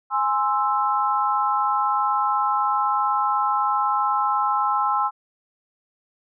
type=chord; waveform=sine; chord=Ab augmented; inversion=none; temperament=equal; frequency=830.6 / 1046.5 / 1318.5 Hz; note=Ab5 / C6 / E6; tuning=0 / 0 / 0 cents; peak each=-23 dBFS; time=0.1-5.11 s; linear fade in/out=50 ms; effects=none